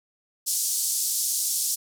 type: band-pass noise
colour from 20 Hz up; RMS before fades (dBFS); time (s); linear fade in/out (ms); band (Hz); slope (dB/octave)
white; -26; 0.46-1.76; 20; 5000 to 12000; 24
effects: none